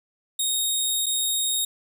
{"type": "tone with dropouts", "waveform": "15% pulse", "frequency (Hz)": 3729, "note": "A#7", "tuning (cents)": 0, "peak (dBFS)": -15, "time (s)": [0.39, 1.65], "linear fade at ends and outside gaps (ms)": 5, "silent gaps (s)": [1.06, 1.064], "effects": []}